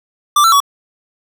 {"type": "tone with pitch steps", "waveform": "square", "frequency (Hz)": [1176, 1339, 1130], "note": ["D6", "E6", "C#6"], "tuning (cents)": [2, 27, 33], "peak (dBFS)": -8, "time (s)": [0.36, 0.603], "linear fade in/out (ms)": 5, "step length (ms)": 81, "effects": []}